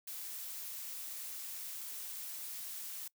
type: noise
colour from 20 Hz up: blue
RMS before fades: -44 dBFS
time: 0.07-3.08 s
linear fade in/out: 5 ms
effects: noise-tail reverb RT60 0.1 s tail -23 dB re dry